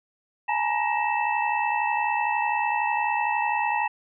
sine tone cluster, 840 / 911 / 964 / 1884 / 2644 Hz, G#5 / A#5 / B5 / A#6 / E7, +19 / -40 / -42 / +18 / +5 cents, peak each -26 / -28 / -30 / -31 / -30 dBFS, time 0.48-3.88 s, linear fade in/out 10 ms, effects none

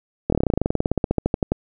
slowing click train, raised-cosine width 2 ms, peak -5 dBFS, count 25, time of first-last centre 0.3-1.52 s, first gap 24 ms, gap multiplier 1.06, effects none

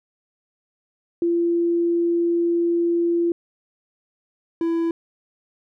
sine / triangle tone pair in turn, 341.5 / 333.1 Hz, F4 / E4, -39 / +18 cents, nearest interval unison, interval 43 cents, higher first, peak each -17 dBFS, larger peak neither, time 1.22-3.32 / 4.61-4.91 s, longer first, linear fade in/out 2 ms, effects none

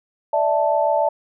sine chord, D suspended second, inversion none, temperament equal with one note detuned, 587.3 / 653.9 / 880 Hz, D5 / E5 / A5, 0 / -14 / 0 cents, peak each -20 dBFS, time 0.33-1.09 s, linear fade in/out 5 ms, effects none

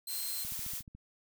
15% pulse tone, 4151 Hz, C8, 15 cents flat, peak -32 dBFS, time 0.07-0.44 s, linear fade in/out 5 ms
blue noise, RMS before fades -39 dBFS, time 0.07-0.83 s, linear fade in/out 50 ms
click train, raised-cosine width 5 ms, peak -37 dBFS, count 8, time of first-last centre 0.45-0.95 s, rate 14 Hz
effects none

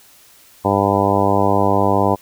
harmonic tone, 99.5 Hz, G2, 26 cents sharp, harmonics 1 / 2 / 3 / 4 / 5 / 6 / 7 / 8 / 9 / 10, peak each -22 / -22 / -22 / -22 / -22 / -22 / -22 / -22 / -22 / -22 dBFS, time 0.64-2.16 s, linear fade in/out 20 ms, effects white hiss -48 dBFS RMS until 2.21 s

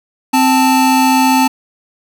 square tone pair together, 261.6 / 879.9 Hz, C4 / A5, 0 / 0 cents, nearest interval octave + major sixth, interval 2100 cents, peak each -12 dBFS, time 0.33-1.48 s, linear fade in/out 10 ms, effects none

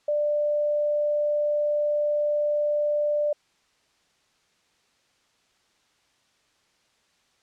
sine tone, 592 Hz, D5, 14 cents sharp, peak -21 dBFS, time 0.08-3.33 s, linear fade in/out 5 ms, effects white hiss -66 dBFS RMS until 7.42 s + low-pass 6000 Hz 12 dB/octave

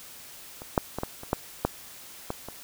clicks, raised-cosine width 1 ms, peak -25 / -6 / -16 / -14 / -25 / -9 / -8 / -15 / -23 dBFS, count 9, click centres 0.619 / 0.778 / 0.986 / 1.034 / 1.234 / 1.331 / 1.65 / 2.304 / 2.486 s, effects white hiss -46 dBFS RMS until 2.63 s

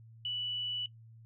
sine tone, 2960 Hz, F#7, in tune, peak -33 dBFS, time 0.25-0.86 s, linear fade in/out 2 ms, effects noise-tail reverb RT60 0.1 s tail -19 dB re dry + added 113 Hz sine -52 dBFS peak until 1.25 s

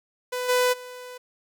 sawtooth tone with level steps, 498.7 Hz, B4, 17 cents sharp, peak -23 / -15 / -34 dBFS, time 0.32-1.18 s, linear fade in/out 10 ms, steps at 0.48 / 0.72 s, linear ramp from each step 20 ms, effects none

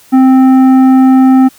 triangle tone with tanh clipping, 261.6 Hz, C4, in tune, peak -4 dBFS, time 0.12-1.49 s, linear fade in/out 20 ms, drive 14 dB, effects white hiss -42 dBFS RMS until 1.58 s

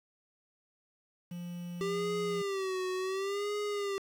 triangle tone, 174.61 Hz, F3, in tune, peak -36 dBFS, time 1.31-2.42 s, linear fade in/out 5 ms
square tone with vibrato, 392 Hz, G4, in tune, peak -32 dBFS, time 1.81-3.98 s, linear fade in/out 0 ms, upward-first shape sine, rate 0.7 Hz, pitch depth 100 cents each way
effects low-pass 8000 Hz 12 dB/octave + 9-bit

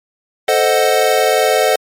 square chord, A diminished seventh, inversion none, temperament equal, 440 / 523.3 / 622.3 / 740 Hz, A4 / C5 / Eb5 / Gb5, 0 / 0 / 0 / 0 cents, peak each -17 dBFS, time 0.48-1.76 s, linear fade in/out 5 ms, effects MP3 64 kbps

